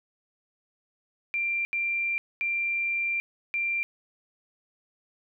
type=tone bursts at uneven times; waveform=sine; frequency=2370 Hz; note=D7; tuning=15 cents sharp; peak=-25 dBFS; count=4; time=1.34-1.65 / 1.73-2.18 / 2.41-3.2 / 3.54-3.83 s; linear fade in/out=0 ms; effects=none